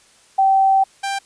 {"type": "tone pair in turn", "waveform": ["sine", "sawtooth"], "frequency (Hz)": [774, 789.4], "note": ["G5", "G5"], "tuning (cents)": [-22, 12], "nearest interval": "unison", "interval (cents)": 34, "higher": "second", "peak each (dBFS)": [-11, -17], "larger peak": "first", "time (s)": [[0.38, 0.84], [1.03, 1.19]], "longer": "first", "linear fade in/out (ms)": 10, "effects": ["white hiss -52 dBFS RMS until 1.25 s", "resampled to 22050 Hz"]}